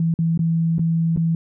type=tone with dropouts; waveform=sine; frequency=164.81 Hz; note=E3; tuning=in tune; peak=-16 dBFS; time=0-1.35 s; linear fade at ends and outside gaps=2 ms; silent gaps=0.14-0.189 / 0.376-0.392 / 0.783-0.793 / 1.163-1.173 s; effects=none